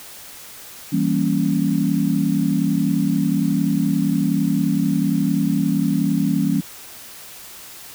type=chord; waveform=sine; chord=E diminished seventh; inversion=none; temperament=equal; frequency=164.81 / 196 / 233.1 / 277.2 Hz; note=E3 / G3 / Bb3 / Db4; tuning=0 / 0 / 0 / 0 cents; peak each=-22 / -21 / -23 / -21 dBFS; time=0.92-6.61 s; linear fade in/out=10 ms; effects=white hiss -39 dBFS RMS until 7.94 s